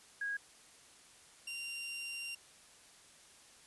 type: tone pair in turn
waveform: sine / sawtooth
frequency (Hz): 1643 / 2773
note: G#6 / F7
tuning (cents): -19 / -13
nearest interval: major sixth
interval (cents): 906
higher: second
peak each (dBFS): -35 / -37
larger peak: first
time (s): 0.21-0.37 / 1.47-2.35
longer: second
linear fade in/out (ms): 5
effects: white hiss -60 dBFS RMS until 3.66 s + resampled to 24000 Hz